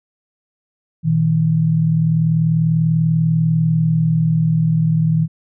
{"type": "tone pair together", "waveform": "sine", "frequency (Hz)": [120, 160.28], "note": ["B2", "E3"], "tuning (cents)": [-49, -48], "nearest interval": "perfect fourth", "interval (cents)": 501, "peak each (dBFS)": [-20, -13], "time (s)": [1.03, 5.28], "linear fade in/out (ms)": 50, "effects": []}